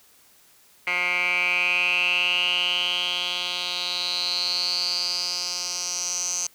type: tone with band-pass filter sweep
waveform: 10% pulse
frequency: 178.2 Hz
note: F3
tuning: 35 cents sharp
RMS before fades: -25 dBFS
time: 0.87-6.47 s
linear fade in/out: 2 ms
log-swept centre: 2100 to 6300 Hz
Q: 8.6
effects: white hiss -56 dBFS RMS until 6.54 s